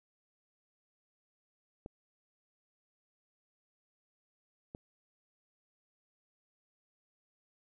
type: clicks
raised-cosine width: 2 ms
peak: -30 dBFS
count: 2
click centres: 1.861 / 4.749 s
effects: none